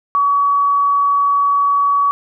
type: tone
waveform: sine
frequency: 1133 Hz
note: C#6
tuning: 37 cents sharp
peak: -11 dBFS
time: 0.15-2.11 s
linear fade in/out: 0 ms
effects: none